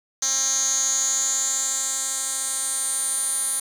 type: tone with band-pass filter sweep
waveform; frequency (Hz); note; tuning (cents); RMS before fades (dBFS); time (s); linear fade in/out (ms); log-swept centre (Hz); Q
10% pulse; 267.1; C4; +36; -24; 0.22-3.6; 5; 6100 to 9700; 7.6
effects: 7-bit